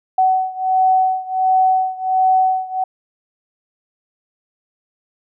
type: beating tone pair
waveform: sine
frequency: 751 / 752.4 Hz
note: F#5 / F#5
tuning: +26 / +29 cents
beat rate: 1.4 Hz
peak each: -15 / -17 dBFS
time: 0.18-2.84 s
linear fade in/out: 5 ms
effects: none